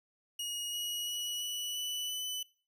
sawtooth tone with pitch steps, 2880 / 2903 / 2927 / 2951 / 2975 / 2999 Hz, F#7 / F#7 / F#7 / F#7 / F#7 / F#7, -47 / -34 / -19 / -5 / +9 / +23 cents, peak -32 dBFS, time 0.39-2.43 s, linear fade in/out 5 ms, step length 340 ms, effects noise-tail reverb RT60 0.4 s tail -21 dB re dry

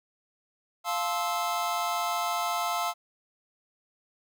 square chord, F major seventh, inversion none, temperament just, 698.5 / 873.1 / 1047.7 / 1309.6 Hz, F5 / A5 / C6 / E6, 0 / -14 / +2 / -12 cents, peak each -32 / -35 / -35 / -33 dBFS, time 0.84-2.94 s, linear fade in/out 50 ms, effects none

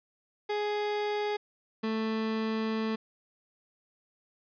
30% pulse tone pair in turn, 416.8 / 220.8 Hz, G#4 / A3, +6 / +6 cents, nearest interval major seventh, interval 1100 cents, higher first, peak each -26 dBFS, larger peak neither, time 0.49-1.37 / 1.83-2.96 s, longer second, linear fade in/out 10 ms, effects resampled to 11025 Hz + 11-bit

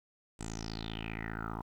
10% pulse tone with low-pass filter sweep, 55.1 Hz, A1, 3 cents sharp, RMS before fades -40 dBFS, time 0.39-1.62 s, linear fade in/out 10 ms, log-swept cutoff 8300 to 1000 Hz, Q 7.2, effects 11-bit

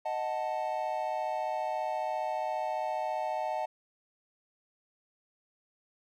triangle chord, D# diminished, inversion none, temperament equal with one note detuned, 622.3 / 737 / 880 Hz, D#5 / F#5 / A5, 0 / -7 / 0 cents, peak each -33 dBFS, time 0.05-3.66 s, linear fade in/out 10 ms, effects none

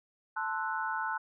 sine chord, F# half-diminished seventh, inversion first, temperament equal, 880 / 1046.5 / 1318.5 / 1480 Hz, A5 / C6 / E6 / F#6, 0 / 0 / 0 / 0 cents, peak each -35 / -39 / -39 / -35 dBFS, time 0.36-1.18 s, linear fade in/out 10 ms, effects none

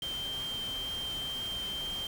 sine tone in noise, 3151 Hz, G7, 8 cents sharp, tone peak -34 dBFS, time 0.02-2.07 s, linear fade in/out 2 ms, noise pink, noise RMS -44 dBFS, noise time 0.02-2.07 s, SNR +7 dB, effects none

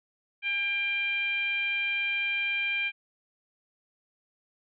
sine tone with frequency modulation, 2382 Hz, D7, 24 cents sharp, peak -26 dBFS, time 0.42-2.92 s, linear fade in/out 50 ms, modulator 774 Hz, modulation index 0.64, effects none

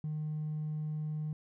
sine tone with hard clipping, 153.2 Hz, D#3, 27 cents flat, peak -34 dBFS, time 0.04-1.33 s, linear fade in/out 2 ms, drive 1 dB, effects none

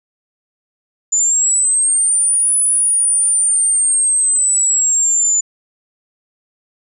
sine linear two-way sweep, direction up then down, 7010 to 9956 to 7010 Hz, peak -11 dBFS, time 1.12-5.41 s, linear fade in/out 10 ms, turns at 2.58 s, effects none

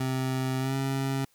25% pulse tone with pitch glide, 130.81 to 135.27 Hz, C3 to C#3, 0 to -42 cents, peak -23 dBFS, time 0-1.25 s, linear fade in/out 5 ms, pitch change +58 cents, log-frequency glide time 0.59-0.75 s, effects white hiss -66 dBFS RMS until 1.34 s

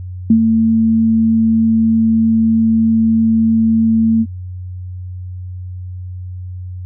sine tone with ADSR envelope, 224.2 Hz, A3, 33 cents sharp, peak -4 dBFS, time 0.3-4.26 s, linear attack 4 ms, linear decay 82 ms, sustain -5 dB, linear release 48 ms, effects added 91 Hz sine -24 dBFS peak until 6.85 s

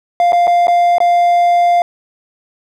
triangle tone with dropouts, 698.5 Hz, F5, in tune, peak -6 dBFS, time 0.2-1.82 s, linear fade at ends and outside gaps 1 ms, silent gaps 0.322-0.33 / 0.471-0.477 / 0.671-0.681 / 0.983-1.003 s, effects none

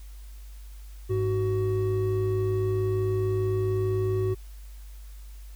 triangle tone pair together, 103.37 / 374.7 Hz, G#2 / F#4, -8 / +22 cents, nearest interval octave + minor seventh, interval 2230 cents, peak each -24 dBFS, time 1.09-4.35 s, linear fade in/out 20 ms, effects added 50 Hz sine -40 dBFS peak until 5.55 s + white hiss -57 dBFS RMS until 5.55 s

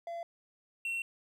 triangle tone pair in turn, 680 / 2720 Hz, F5 / F7, -46 / -46 cents, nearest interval 2 octaves, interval 2400 cents, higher second, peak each -35 / -31 dBFS, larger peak second, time 0.07-0.23 / 0.85-1.02 s, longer second, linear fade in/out 2 ms, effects none

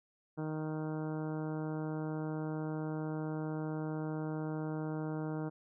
harmonic tone, 155.56 Hz, D#3, in tune, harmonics 1 / 2 / 3 / 4 / 5 / 6 / 7 / 8 / 9 / 10, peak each -38 / -39 / -44 / -48 / -50 / -52 / -56 / -58 / -54 / -61 dBFS, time 0.37-5.5 s, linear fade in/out 20 ms, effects none

